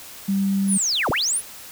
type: tone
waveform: sine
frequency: 196 Hz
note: G3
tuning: in tune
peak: -18 dBFS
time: 0.28-0.78 s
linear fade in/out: 10 ms
type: linear two-way sweep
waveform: sine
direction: down then up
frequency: 11175 to 49 to 11175 Hz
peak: -19 dBFS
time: 0.67-1.42 s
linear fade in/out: 50 ms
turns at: 1.1 s
effects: white hiss -40 dBFS RMS until 1.71 s